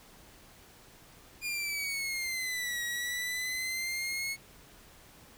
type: exponential two-way sweep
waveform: sawtooth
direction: down then up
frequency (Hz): 2435 to 1905 to 2191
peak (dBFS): -29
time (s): 1.41-4.37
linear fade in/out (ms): 50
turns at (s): 2.83
effects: pink hiss -56 dBFS RMS until 5.37 s